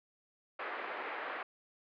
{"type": "band-pass noise", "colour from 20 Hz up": "white", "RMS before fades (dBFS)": -41, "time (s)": [0.59, 1.43], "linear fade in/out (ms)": 5, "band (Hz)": [360, 2000], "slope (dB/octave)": 24, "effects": ["resampled to 11025 Hz"]}